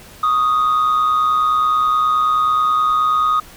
sine tone pair together, 1115.1 / 1244.5 Hz, C#6 / D#6, +10 / 0 cents, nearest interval major second, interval 190 cents, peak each -21 / -11 dBFS, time 0.23-3.4 s, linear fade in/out 5 ms, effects tanh soft clip ceiling -11 dBFS + pink hiss -41 dBFS RMS until 3.56 s

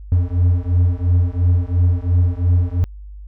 triangle beating tone pair, 87 / 89.9 Hz, F2 / F#2, -6 / -49 cents, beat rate 2.9 Hz, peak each -14 dBFS, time 0.12-2.84 s, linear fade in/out 0 ms, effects added 50 Hz sine -32 dBFS peak until 3.27 s

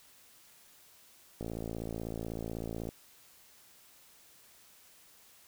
click train, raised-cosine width 2 ms, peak -25 dBFS, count 84, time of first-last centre 1.41-2.89 s, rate 56.1 Hz, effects white hiss -60 dBFS RMS until 5.47 s

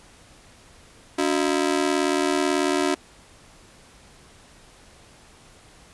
sawtooth ring-modulated tone, 326.8 Hz, E4, 15 cents flat, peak -13 dBFS, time 1.18-2.95 s, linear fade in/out 10 ms, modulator 39.1 Hz, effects pink hiss -51 dBFS RMS until 5.93 s + resampled to 24000 Hz

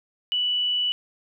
sine tone, 2960 Hz, F#7, in tune, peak -21 dBFS, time 0.32-0.92 s, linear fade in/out 0 ms, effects none

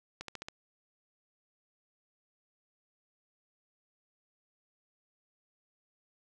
accelerating click train, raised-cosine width 0.2 ms, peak -23 dBFS, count 5, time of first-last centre 0.21-0.485 s, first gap 73 ms, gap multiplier 0.96, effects none

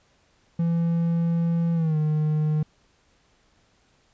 triangle tone with pitch glide, 168.1 to 153.26 Hz, E3 to D#3, +34 to -26 cents, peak -18 dBFS, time 0.59-2.63 s, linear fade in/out 5 ms, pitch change -160 cents, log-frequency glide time 1.74-1.97 s, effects pink hiss -63 dBFS RMS until 4.13 s + resampled to 16000 Hz

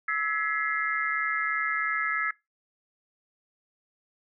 sine tone cluster, 1306 / 1683 / 1954 / 2097 Hz, E6 / G#6 / B6 / C7, -17 / +23 / -19 / +3 cents, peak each -30 / -29 / -34 / -32 dBFS, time 0.08-2.31 s, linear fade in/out 5 ms, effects noise-tail reverb RT60 0.2 s tail -21 dB re dry

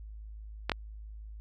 clicks, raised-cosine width 0.3 ms, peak -12 dBFS, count 2, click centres 0.696 / 0.718 s, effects added 53 Hz sine -42 dBFS peak until 1.4 s

